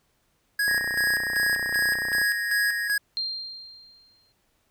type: tone with tremolo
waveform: square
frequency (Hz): 1661.2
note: G#6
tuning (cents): 0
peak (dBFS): -22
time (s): 0.59-2.98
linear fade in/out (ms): 5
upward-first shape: square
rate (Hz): 2.6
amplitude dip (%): 55
type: tone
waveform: sine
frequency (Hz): 1864.7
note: A#6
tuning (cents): 0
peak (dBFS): -28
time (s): 0.68-2.88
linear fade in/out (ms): 5
type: click train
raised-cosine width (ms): 1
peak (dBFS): -23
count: 48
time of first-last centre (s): 0.68-2.216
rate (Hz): 30.6
type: tone with exponential decay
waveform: sine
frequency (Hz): 4186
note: C8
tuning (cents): 0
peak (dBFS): -24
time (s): 3.17-4.32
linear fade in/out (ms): 0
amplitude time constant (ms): 250
effects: pink hiss -69 dBFS RMS until 4.7 s